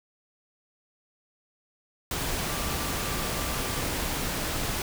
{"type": "tone in noise", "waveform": "sine", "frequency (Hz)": 1174.7, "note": "D6", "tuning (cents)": 0, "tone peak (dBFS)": -40, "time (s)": [2.49, 3.82], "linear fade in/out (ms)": 2, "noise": "pink", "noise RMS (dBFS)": -30, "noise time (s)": [2.11, 4.82], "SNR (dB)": -13, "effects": []}